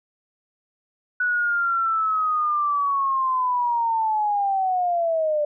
sine linear sweep, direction down, 1480 to 587.3 Hz, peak -19 dBFS, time 1.2-5.45 s, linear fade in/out 5 ms, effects none

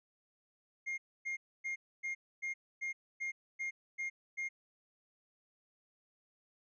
triangle tone bursts, 2127 Hz, C7, 28 cents sharp, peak -34 dBFS, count 10, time 0.86-4.49 s, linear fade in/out 20 ms, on 120 ms, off 270 ms, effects resampled to 16000 Hz

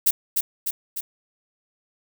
violet noise with echo, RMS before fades -17 dBFS, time 0.06-0.11 s, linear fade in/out 10 ms, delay 300 ms, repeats 3, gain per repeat -4 dB, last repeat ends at 1.01 s, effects none

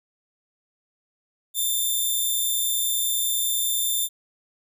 5% pulse tone, 3575 Hz, A7, 27 cents sharp, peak -14 dBFS, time 1.54-4.09 s, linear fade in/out 50 ms, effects none

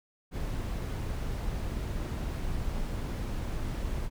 brown noise, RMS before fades -33 dBFS, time 0.31-4.1 s, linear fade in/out 50 ms, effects none

